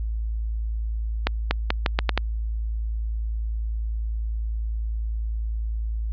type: accelerating click train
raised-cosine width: 0.3 ms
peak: -4 dBFS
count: 7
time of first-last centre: 1.27-2.176 s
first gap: 240 ms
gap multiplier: 0.81
effects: added 55 Hz sine -24 dBFS peak until 6.12 s + resampled to 11025 Hz